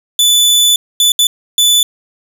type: tone bursts at uneven times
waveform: sawtooth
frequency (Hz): 3485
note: A7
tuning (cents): -17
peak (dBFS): -4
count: 4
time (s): 0.19-0.76 / 1-1.12 / 1.19-1.27 / 1.58-1.83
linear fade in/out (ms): 2
effects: none